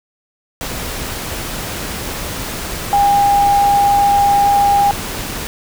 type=tone in noise; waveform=sine; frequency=807 Hz; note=G#5; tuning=50 cents flat; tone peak=-9 dBFS; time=2.93-4.91 s; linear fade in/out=0 ms; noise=pink; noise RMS=-24 dBFS; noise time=0.61-5.47 s; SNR=+12 dB; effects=none